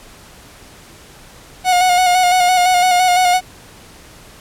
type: tone with vibrato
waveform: 45% pulse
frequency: 726 Hz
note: F#5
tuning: 33 cents flat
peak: -10 dBFS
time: 1.64-3.41 s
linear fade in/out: 50 ms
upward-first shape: square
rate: 5.9 Hz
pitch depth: 28 cents each way
effects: pink hiss -41 dBFS RMS until 4.4 s + low-pass 12000 Hz 12 dB/octave